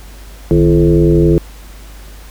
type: tone with frequency modulation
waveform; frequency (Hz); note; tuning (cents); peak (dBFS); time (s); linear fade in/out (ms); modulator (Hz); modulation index
sine; 246.9; B3; 0; -6; 0.51-1.38; 0; 91.3; 2.1
effects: added 50 Hz sine -32 dBFS peak until 2.3 s + pink hiss -40 dBFS RMS until 2.3 s